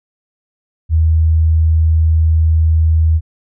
sine tone, 80 Hz, D#2, 49 cents sharp, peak -8 dBFS, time 0.89-3.21 s, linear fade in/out 50 ms, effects none

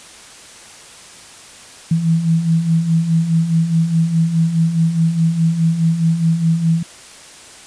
sine beating tone pair, 160.8 / 165.6 Hz, E3 / E3, -43 / +8 cents, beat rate 4.8 Hz, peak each -20 / -13 dBFS, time 1.91-6.83 s, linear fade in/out 5 ms, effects white hiss -39 dBFS RMS until 7.66 s + resampled to 22050 Hz

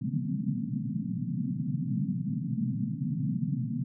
pink band-pass noise, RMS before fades -31 dBFS, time 0.01-3.84 s, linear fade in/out 10 ms, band 120 to 260 Hz, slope 96 dB/octave, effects none

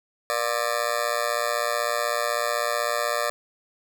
20% pulse tone with amplitude modulation, 593 Hz, D5, 17 cents sharp, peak -14 dBFS, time 0.3-3.3 s, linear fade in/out 0 ms, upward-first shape sine, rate 116 Hz, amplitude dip 100%, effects none

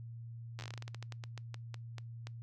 slowing click train, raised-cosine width 0.2 ms, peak -28 dBFS, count 21, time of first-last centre 0.59-2.27 s, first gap 9 ms, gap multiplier 1.2, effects noise-tail reverb RT60 0.2 s tail -25 dB re dry + added 116 Hz sine -44 dBFS peak until 2.42 s

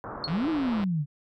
white low-pass noise, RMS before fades -38 dBFS, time 0.04-0.84 s, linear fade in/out 0 ms, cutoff 1400 Hz, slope 48 dB/octave
sine tone with exponential decay, 4323 Hz, C#8, 44 cents flat, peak -23 dBFS, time 0.24-0.32 s, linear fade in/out 1 ms, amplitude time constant 16 ms
sine exponential two-way sweep, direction up then down, 138.59 to 331.3 to 138.59 Hz, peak -24 dBFS, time 0.27-1.06 s, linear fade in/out 50 ms, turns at 0.49 s
click train, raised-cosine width 0.3 ms, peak -25 dBFS, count 96, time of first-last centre 0.28-0.839 s, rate 170 Hz
effects none

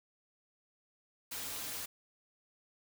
white noise with comb filter, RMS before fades -41 dBFS, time 1.31-1.86 s, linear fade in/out 10 ms, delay 5.4 ms, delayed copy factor -0.5, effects none

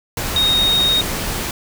sine tone in noise, 3729 Hz, A#7, in tune, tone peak -13 dBFS, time 0.36-1.01 s, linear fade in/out 2 ms, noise pink, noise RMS -23 dBFS, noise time 0.17-1.51 s, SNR +7 dB, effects none

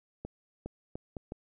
accelerating click train, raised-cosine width 2 ms, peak -25 dBFS, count 5, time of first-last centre 0.25-1.321 s, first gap 410 ms, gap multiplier 0.72, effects none

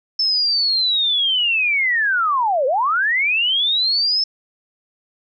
sine linear two-way sweep, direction down then up, 5300 to 493.9 to 5300 Hz, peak -15 dBFS, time 0.19-4.24 s, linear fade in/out 5 ms, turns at 2.66 s, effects none

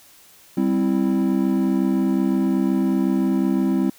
triangle chord, C major, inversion second, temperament equal, 196 / 261.6 / 329.6 Hz, G3 / C4 / E4, 0 / 0 / 0 cents, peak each -19 / -19 / -21 dBFS, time 0.57-3.9 s, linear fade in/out 5 ms, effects white hiss -50 dBFS RMS until 3.98 s

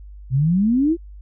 sine exponential sweep, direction up, 123.47 to 349.2 Hz, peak -14 dBFS, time 0.3-0.97 s, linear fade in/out 50 ms, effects added 50 Hz sine -36 dBFS peak until 1.21 s

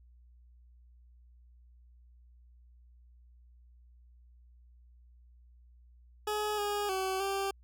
20% pulse tone with pitch steps, 421.9 / 412 / 379.5 / 391.9 Hz, G#4 / G#4 / F#4 / G4, +27 / -14 / +44 / 0 cents, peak -26 dBFS, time 6.27-7.51 s, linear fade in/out 5 ms, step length 310 ms, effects added 60 Hz sine -56 dBFS peak until 7.63 s

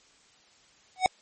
square tone with exponential growth, 745 Hz, F#5, 12 cents sharp, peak -15 dBFS, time 0.96-1.06 s, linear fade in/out 0 ms, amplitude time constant 20 ms, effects white hiss -60 dBFS RMS until 1.21 s + MP3 32 kbps

